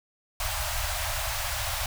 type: band-stop noise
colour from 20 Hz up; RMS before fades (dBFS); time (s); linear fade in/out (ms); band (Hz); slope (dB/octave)
pink; -30; 0.4-1.86; 2; 110 to 580; 96
effects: none